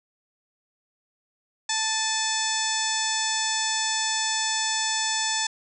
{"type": "harmonic tone with a mistuned harmonic", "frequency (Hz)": 880, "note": "A5", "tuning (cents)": 0, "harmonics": [1, 2, 3, 4, 5, 6, 7, 8, 9], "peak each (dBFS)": [-31, -31, -37, -31, -35, -31, -33, -33, -32], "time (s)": [1.69, 5.47], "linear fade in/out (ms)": 5, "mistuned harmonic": 3, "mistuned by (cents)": -72, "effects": []}